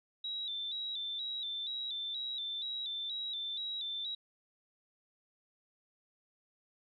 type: tone with vibrato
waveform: sine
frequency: 3700 Hz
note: A#7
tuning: 14 cents flat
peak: -36 dBFS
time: 0.24-4.15 s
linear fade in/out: 5 ms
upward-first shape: square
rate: 2.1 Hz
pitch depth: 72 cents each way
effects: none